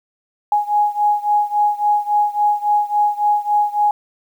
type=beating tone pair; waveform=sine; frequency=830.6 / 834.2 Hz; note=G#5 / G#5; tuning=0 / +7 cents; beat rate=3.6 Hz; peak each=-16 / -18 dBFS; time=0.52-3.91 s; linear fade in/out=2 ms; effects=8-bit